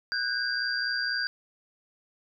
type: tone cluster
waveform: sine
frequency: 1489 / 1613 / 4752 Hz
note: F#6 / G6 / D8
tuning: +11 / +49 / +20 cents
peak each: -31 dBFS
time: 0.12-1.27 s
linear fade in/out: 0 ms
effects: none